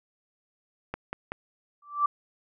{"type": "click train", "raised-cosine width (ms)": 0.5, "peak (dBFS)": -17, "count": 3, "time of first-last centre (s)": [0.94, 1.32], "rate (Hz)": 5.27}
{"type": "tone with exponential growth", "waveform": "sine", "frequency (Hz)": 1168, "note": "D6", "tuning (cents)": -10, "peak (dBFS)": -17, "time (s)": [1.82, 2.06], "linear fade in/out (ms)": 5, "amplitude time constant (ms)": 51}
{"effects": []}